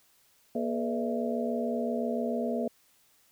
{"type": "tone cluster", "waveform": "sine", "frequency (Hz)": [238.1, 426.8, 494.1, 600, 666], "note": ["A#3", "G#4", "B4", "D5", "E5"], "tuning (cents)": [37, 47, 1, 37, 18], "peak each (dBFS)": [-31, -35, -36, -37, -35], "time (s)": [0.55, 2.68], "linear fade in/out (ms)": 5, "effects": ["white hiss -65 dBFS RMS until 3.31 s"]}